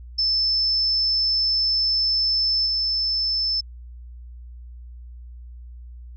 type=tone with level steps; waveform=sine; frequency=5270 Hz; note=E8; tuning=1 cent flat; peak=-18 / -20 dBFS; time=0.18-3.61 s; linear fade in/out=10 ms; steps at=2.66 s; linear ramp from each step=5 ms; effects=added 60 Hz sine -37 dBFS peak until 6.16 s